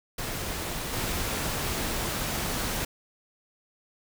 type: noise with level steps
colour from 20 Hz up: pink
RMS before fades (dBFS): -33 / -30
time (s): 0.18-2.85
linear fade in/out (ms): 5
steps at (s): 0.93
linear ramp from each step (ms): 2
effects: none